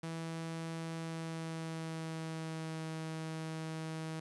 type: tone with pitch glide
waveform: sawtooth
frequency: 163.8 to 159.69 Hz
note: E3 to D#3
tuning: -11 to +45 cents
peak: -35 dBFS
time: 0.03-4.2 s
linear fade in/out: 5 ms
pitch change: -44 cents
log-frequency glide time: 0.95-2.85 s
effects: resampled to 24000 Hz + 11-bit